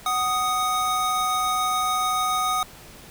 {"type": "tone pair together", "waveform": "square", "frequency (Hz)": [745.3, 1244.5], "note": ["F#5", "D#6"], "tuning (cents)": [12, 0], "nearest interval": "major sixth", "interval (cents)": 888, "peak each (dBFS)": [-28, -23], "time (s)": [0.06, 2.63], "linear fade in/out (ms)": 2, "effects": ["pink hiss -45 dBFS RMS until 3.1 s"]}